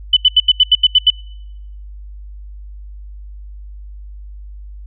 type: tone bursts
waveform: sine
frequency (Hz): 3000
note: F#7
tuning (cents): +23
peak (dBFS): -5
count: 9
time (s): 0.13-1.103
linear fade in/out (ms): 5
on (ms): 37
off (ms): 80
effects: noise-tail reverb RT60 0.9 s tail -26 dB re dry + added 50 Hz sine -30 dBFS peak until 4.86 s